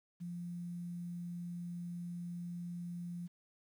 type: tone with quantisation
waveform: sine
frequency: 174.2 Hz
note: F3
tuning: 4 cents flat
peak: -40 dBFS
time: 0.2-3.28 s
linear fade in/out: 20 ms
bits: 11
effects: none